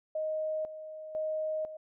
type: tone with tremolo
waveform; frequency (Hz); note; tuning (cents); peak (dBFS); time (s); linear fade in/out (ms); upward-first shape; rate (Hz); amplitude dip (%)
sine; 624; D#5; +5; -30; 0.15-1.77; 5; square; 1; 70
effects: none